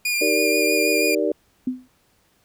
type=tone with vibrato; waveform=sawtooth; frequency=2422 Hz; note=D#7; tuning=47 cents flat; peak=-17 dBFS; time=0.05-1.15 s; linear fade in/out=5 ms; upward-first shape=sine; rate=6.2 Hz; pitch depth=21 cents each way
type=chord; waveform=sine; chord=Eb major seventh; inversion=none; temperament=just; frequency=311.1 / 388.9 / 466.7 / 583.4 Hz; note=Eb4 / G4 / Bb4 / D5; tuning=0 / -14 / +2 / -12 cents; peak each=-24 dBFS; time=0.21-1.32 s; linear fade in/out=5 ms
type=tone with exponential decay; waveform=sine; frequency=254.3 Hz; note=C4; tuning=49 cents flat; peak=-17 dBFS; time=1.67-1.88 s; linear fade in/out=5 ms; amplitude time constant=44 ms
effects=pink hiss -62 dBFS RMS until 2.44 s